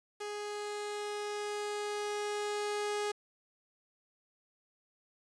sawtooth tone with level ramp, 415.3 Hz, G#4, in tune, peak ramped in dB -34 to -28 dBFS, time 0.2-3.12 s, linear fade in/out 10 ms, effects resampled to 22050 Hz + 9-bit

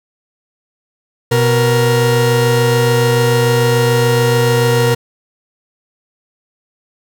40% pulse tone pair together, 124.2 / 469.9 Hz, B2 / A#4, +10 / +14 cents, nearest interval octave + major seventh, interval 2304 cents, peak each -12 dBFS, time 1.31-4.95 s, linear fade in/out 10 ms, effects none

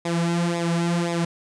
sawtooth tone with flanger, 170.5 Hz, F3, 41 cents flat, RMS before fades -23 dBFS, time 0.05-1.25 s, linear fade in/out 5 ms, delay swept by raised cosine 0.67 to 4.17 ms, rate 1.9 Hz, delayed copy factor -0.75, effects resampled to 22050 Hz

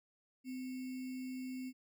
sine tone with sample-and-hold, 257.1 Hz, C4, 30 cents flat, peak -40 dBFS, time 0.44-1.73 s, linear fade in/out 50 ms, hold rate 2450 Hz, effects none

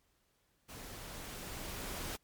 pink noise with level ramp, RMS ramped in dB -49 to -40 dBFS, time 0.68-2.17 s, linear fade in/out 20 ms, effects pink hiss -75 dBFS RMS until 2.23 s + MP3 96 kbps

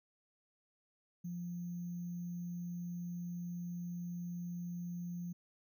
sine tone with sample-and-hold, 174.61 Hz, F3, in tune, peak -39 dBFS, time 1.24-5.33 s, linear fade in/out 10 ms, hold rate 6300 Hz, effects none

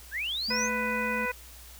sine linear sweep, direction up, 1480 to 6645 Hz, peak -29 dBFS, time 0.11-0.7 s, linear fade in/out 50 ms
triangle tone, 220 Hz, A3, in tune, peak -32 dBFS, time 0.48-1.26 s, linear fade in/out 10 ms
harmonic tone, 496.5 Hz, B4, 9 cents sharp, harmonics 1 / 2 / 3 / 4 / 5, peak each -34 / -34 / -34 / -34 / -34 dBFS, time 0.5-1.32 s, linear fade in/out 10 ms
effects added 60 Hz sine -49 dBFS peak until 1.79 s + white hiss -50 dBFS RMS until 1.79 s

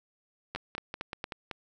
two click trains, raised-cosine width 0.3 ms, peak -18 / -20 dBFS, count 4 / 6, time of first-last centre 0.55-1.241 / 0.56-1.512 s, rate 4.34 / 5.25 Hz, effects none

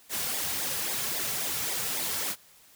white noise with flanger, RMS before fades -31 dBFS, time 0.09-2.36 s, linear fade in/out 50 ms, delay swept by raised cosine 0.68 to 3.38 ms, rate 3.7 Hz, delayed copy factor -0.65, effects white hiss -57 dBFS RMS until 2.75 s

